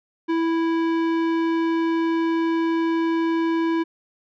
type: tone with tanh clipping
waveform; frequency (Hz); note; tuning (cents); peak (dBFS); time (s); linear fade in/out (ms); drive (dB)
sine; 329.6; E4; 0; -21; 0.28-3.84; 20; 16
effects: none